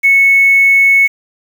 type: tone with quantisation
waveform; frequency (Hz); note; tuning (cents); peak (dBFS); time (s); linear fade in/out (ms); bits
sine; 2205; C#7; -10; -5; 0.03-1.08; 20; 5
effects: none